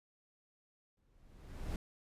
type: noise with exponential growth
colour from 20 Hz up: brown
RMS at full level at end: -36 dBFS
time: 0.97-1.76 s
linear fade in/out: 2 ms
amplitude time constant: 170 ms
effects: resampled to 32000 Hz